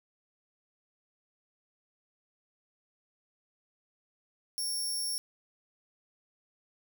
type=tone; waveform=20% pulse; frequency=5490 Hz; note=F8; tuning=31 cents flat; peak=-26 dBFS; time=4.58-5.18 s; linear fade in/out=0 ms; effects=none